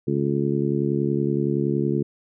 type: harmonic tone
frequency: 70.7 Hz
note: C#2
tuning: 35 cents sharp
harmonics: 2 / 3 / 4 / 5 / 6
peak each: -25 / -26 / -28 / -25 / -29 dBFS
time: 0.07-2.03 s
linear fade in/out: 10 ms
effects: none